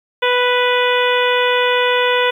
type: harmonic tone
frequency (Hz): 493.9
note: B4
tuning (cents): 0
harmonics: 1 / 2 / 3 / 4 / 5 / 6 / 7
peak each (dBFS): -16 / -19 / -21 / -22 / -23 / -24 / -24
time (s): 0.22-2.31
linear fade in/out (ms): 10
effects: 8-bit